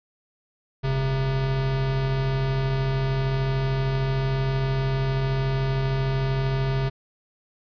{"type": "tone pair together", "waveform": "square", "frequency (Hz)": [40.19, 133.7], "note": ["E1", "C3"], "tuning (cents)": [-43, 38], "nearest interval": "octave + major sixth", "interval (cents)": 2081, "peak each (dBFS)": [-30, -23], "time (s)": [0.83, 6.9], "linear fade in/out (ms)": 20, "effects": ["resampled to 11025 Hz"]}